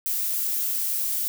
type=noise; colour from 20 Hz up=violet; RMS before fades=-26 dBFS; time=0.06-1.28 s; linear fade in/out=0 ms; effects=none